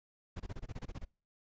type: noise bursts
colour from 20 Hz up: brown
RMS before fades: -41 dBFS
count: 11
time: 0.36-1.051 s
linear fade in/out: 10 ms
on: 41 ms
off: 24 ms
effects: noise-tail reverb RT60 0.4 s tail -26 dB re dry + resampled to 16000 Hz